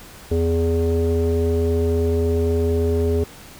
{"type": "tone with low-pass filter", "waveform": "square", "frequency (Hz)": 82.9, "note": "E2", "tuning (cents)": 10, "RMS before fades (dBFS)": -19, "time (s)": [0.31, 3.24], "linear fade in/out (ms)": 5, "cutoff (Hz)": 450, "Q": 5.9, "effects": ["pink hiss -42 dBFS RMS until 3.59 s"]}